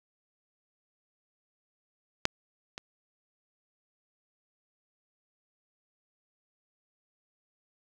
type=clicks; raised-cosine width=0.2 ms; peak=-6 / -21 dBFS; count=2; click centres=2.254 / 2.779 s; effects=none